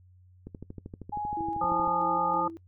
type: click train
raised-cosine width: 3 ms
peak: -27 dBFS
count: 19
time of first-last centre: 0.47-1.876 s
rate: 12.8 Hz
type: tone with vibrato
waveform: sine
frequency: 830.6 Hz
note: G#5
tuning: in tune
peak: -30 dBFS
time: 1.12-2.42 s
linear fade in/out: 10 ms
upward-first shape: sine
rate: 1.7 Hz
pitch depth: 10 cents each way
type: tone with tremolo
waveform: sine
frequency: 329.8 Hz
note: E4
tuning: 1 cent sharp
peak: -34 dBFS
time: 1.37-2.57 s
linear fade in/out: 0 ms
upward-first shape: square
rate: 3.1 Hz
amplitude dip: 45%
type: harmonic tone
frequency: 175.1 Hz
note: F3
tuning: 5 cents sharp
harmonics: 1 / 3 / 5 / 7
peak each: -39 / -35 / -29 / -29 dBFS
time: 1.61-2.48 s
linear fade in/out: 5 ms
effects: noise-tail reverb RT60 0.1 s tail -20 dB re dry + added 91 Hz sine -54 dBFS peak until 2.67 s